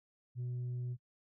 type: tone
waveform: sine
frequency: 123.47 Hz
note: B2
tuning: in tune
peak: -34 dBFS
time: 0.35-0.97 s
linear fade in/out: 50 ms
effects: noise-tail reverb RT60 0.1 s tail -19 dB re dry + tanh soft clip ceiling -35 dBFS